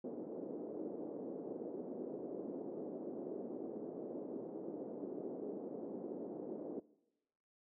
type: band-pass noise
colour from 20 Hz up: pink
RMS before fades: -45 dBFS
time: 0.04-6.8 s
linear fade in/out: 5 ms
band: 260 to 500 Hz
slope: 24 dB/octave
effects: noise-tail reverb RT60 1.0 s tail -22 dB re dry